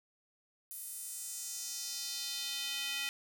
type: tone with high-pass filter sweep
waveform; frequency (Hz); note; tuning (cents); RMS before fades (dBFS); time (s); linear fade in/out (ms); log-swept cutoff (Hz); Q
square; 278; C#4; +5; -40; 0.71-3.09; 0; 11000 to 2500; 2
effects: none